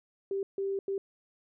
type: tone bursts at uneven times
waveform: sine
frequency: 392 Hz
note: G4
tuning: in tune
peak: -29 dBFS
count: 3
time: 0.31-0.43 / 0.58-0.79 / 0.88-0.98 s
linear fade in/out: 2 ms
effects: none